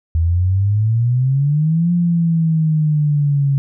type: exponential two-way sweep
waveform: sine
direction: up then down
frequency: 80 to 175.4 to 137.6 Hz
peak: -12 dBFS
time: 0.15-3.58 s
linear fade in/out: 0 ms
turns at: 1.92 s
effects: none